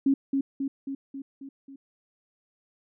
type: tone with echo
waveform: sine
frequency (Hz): 273.5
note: C#4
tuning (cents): -23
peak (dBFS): -18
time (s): 0.06-0.14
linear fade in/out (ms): 5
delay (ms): 270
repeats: 6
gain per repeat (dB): -4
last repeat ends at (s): 1.76
effects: none